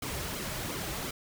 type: noise with flanger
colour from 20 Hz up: pink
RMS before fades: -36 dBFS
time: 0.02-1.11 s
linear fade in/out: 5 ms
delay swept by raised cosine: 1.1 to 4.4 ms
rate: 2.8 Hz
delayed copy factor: -0.65
effects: none